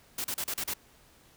white noise bursts, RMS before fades -33 dBFS, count 6, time 0.18-0.738 s, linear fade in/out 5 ms, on 63 ms, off 36 ms, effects pink hiss -60 dBFS RMS until 1.36 s

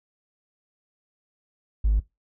triangle tone, 51.91 Hz, G#1, in tune, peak -14 dBFS, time 1.84-2 s, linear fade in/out 10 ms, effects noise-tail reverb RT60 0.2 s tail -23 dB re dry + tanh soft clip ceiling -14 dBFS

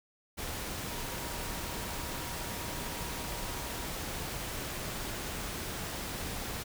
sine tone in noise, 950 Hz, A#5, 33 cents sharp, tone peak -48 dBFS, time 0.87-3.86 s, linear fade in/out 20 ms, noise pink, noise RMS -38 dBFS, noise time 0.37-6.64 s, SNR -13 dB, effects none

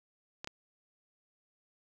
clicks, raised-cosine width 0.2 ms, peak -22 dBFS, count 2, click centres 0.445 / 0.474 s, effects none

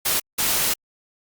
white noise bursts at uneven times, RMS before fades -21 dBFS, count 2, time 0.05-0.2 / 0.38-0.74 s, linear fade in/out 10 ms, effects Opus 48 kbps

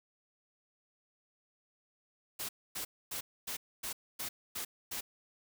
white noise bursts, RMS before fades -39 dBFS, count 8, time 2.39-5.01 s, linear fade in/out 10 ms, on 100 ms, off 260 ms, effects none

